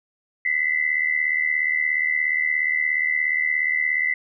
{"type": "tone pair together", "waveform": "sine", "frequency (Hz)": [1978, 2055], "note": ["B6", "C7"], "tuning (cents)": [2, -32], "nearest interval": "minor second", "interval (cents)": 66, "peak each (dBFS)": -22, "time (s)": [0.45, 4.14], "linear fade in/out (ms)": 5, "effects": []}